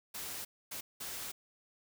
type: noise bursts at uneven times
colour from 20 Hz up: white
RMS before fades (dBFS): -42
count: 3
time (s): 0.14-0.45 / 0.71-0.81 / 1-1.32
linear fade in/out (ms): 10
effects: none